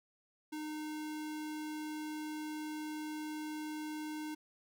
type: tone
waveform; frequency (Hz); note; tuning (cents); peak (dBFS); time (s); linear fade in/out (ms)
square; 306.2; D#4; -28; -40; 0.52-4.35; 10
effects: none